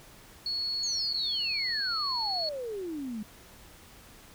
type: tone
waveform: sine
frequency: 4369 Hz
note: C#8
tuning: 26 cents flat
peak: -29 dBFS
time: 0.46-2.49 s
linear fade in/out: 2 ms
type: exponential sweep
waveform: sine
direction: down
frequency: 6830 to 204.4 Hz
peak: -33 dBFS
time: 0.83-3.23 s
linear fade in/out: 5 ms
effects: pink hiss -53 dBFS RMS until 4.34 s